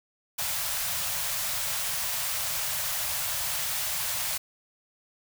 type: band-stop noise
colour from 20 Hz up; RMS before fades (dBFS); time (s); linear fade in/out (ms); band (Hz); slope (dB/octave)
white; -30; 0.38-4.38; 10; 170 to 550; 48
effects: none